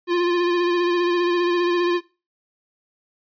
square tone with vibrato, 350 Hz, F4, 4 cents sharp, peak -18 dBFS, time 0.07-2.01 s, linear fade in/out 50 ms, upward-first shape sine, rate 15 Hz, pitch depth 28 cents each way, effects noise-tail reverb RT60 0.3 s tail -20 dB re dry + resampled to 11025 Hz

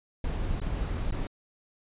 brown noise with dropouts, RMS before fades -30 dBFS, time 0.24-1.27 s, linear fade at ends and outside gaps 2 ms, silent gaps 0.601-0.616 / 1.111-1.123 s, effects resampled to 8000 Hz

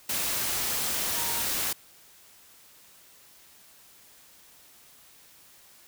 sine tone in noise, 932.3 Hz, A#5, in tune, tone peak -39 dBFS, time 1.16-1.42 s, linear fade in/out 5 ms, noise white, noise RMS -29 dBFS, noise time 0.09-1.73 s, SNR -13 dB, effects white hiss -55 dBFS RMS until 5.87 s

